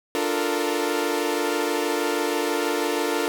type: chord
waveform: sawtooth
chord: Bb major seventh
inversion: first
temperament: equal with one note detuned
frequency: 295.5 / 349.2 / 440 / 466.2 Hz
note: D4 / F4 / A4 / Bb4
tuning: +11 / 0 / 0 / 0 cents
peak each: -24 dBFS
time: 0.15-3.28 s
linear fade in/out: 0 ms
effects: none